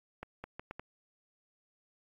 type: accelerating click train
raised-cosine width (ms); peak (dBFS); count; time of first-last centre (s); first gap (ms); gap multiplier
0.5; -26; 5; 0.23-0.795; 210; 0.74
effects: AAC 64 kbps